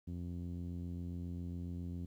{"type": "tone with low-pass filter", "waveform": "sawtooth", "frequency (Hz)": 87.31, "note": "F2", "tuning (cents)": 0, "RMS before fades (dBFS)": -42, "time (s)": [0.07, 2.06], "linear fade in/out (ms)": 10, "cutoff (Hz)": 240, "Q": 1.8, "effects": ["12-bit"]}